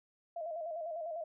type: tone with vibrato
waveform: sine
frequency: 654 Hz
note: E5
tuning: 14 cents flat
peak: -37 dBFS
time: 0.36-1.24 s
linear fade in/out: 5 ms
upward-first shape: square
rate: 10 Hz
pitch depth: 73 cents each way
effects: none